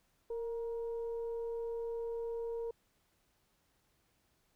sine tone with frequency modulation, 462.5 Hz, A#4, 14 cents flat, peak -36 dBFS, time 0.3-2.71 s, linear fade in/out 5 ms, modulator 481 Hz, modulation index 0.29, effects pink hiss -75 dBFS RMS until 4.55 s

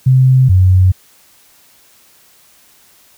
sine tone pair in turn, 130 / 92.67 Hz, C3 / F#2, -11 / +3 cents, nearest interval tritone, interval 586 cents, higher first, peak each -5 dBFS, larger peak neither, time 0.06-0.49 / 0.49-0.92 s, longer neither, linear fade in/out 10 ms, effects white hiss -48 dBFS RMS until 3.17 s

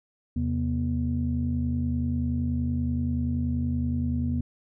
sine tone cluster, 81.5 / 132 / 241.3 Hz, E2 / C3 / B3, -19 / +16 / -40 cents, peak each -27 / -30 / -27 dBFS, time 0.36-4.41 s, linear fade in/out 5 ms, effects tanh soft clip ceiling -16 dBFS

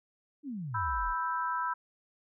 sine exponential sweep, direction down, 311.1 to 32.28 Hz, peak -35 dBFS, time 0.43-1.15 s, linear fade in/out 50 ms
sine chord, E minor, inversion second, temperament equal, 987.8 / 1318.5 / 1568 Hz, B5 / E6 / G6, 0 / 0 / 0 cents, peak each -32 / -34 / -38 dBFS, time 0.74-1.74 s, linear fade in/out 10 ms
effects none

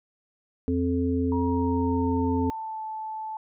harmonic tone, 87.31 Hz, F2, in tune, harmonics 1 / 3 / 5, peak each -28 / -24 / -30 dBFS, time 0.68-2.5 s, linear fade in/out 0 ms
sine tone with pitch glide, 947 to 873.4 Hz, A#5 to A5, +27 to -13 cents, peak -31 dBFS, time 1.32-3.37 s, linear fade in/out 2 ms, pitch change -140 cents, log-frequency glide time 1.45-2.83 s
effects none

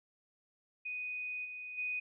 sine tone with level steps, 2489 Hz, D#7, in tune, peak -37 / -42 / -34 dBFS, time 0.85-2 s, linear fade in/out 10 ms, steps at 1.44 / 1.77 s, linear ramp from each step 20 ms, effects none

